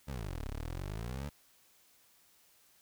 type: exponential two-way sweep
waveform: 20% pulse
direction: down then up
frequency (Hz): 75.2 to 33 to 75.2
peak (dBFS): -33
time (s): 0.07-1.3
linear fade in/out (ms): 20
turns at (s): 0.46
effects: white hiss -66 dBFS RMS until 2.81 s